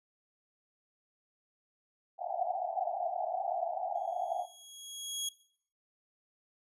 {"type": "band-pass noise", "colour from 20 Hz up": "pink", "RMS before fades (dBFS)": -35, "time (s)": [2.18, 4.47], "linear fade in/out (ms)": 50, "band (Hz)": [670, 780], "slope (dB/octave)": 96}
{"type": "tone with exponential growth", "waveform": "20% pulse", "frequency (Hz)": 3314, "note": "G#7", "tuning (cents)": -4, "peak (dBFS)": -27, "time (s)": [3.95, 5.29], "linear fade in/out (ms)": 5, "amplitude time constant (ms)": 290}
{"effects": ["noise-tail reverb RT60 0.6 s tail -19 dB re dry", "resampled to 32000 Hz"]}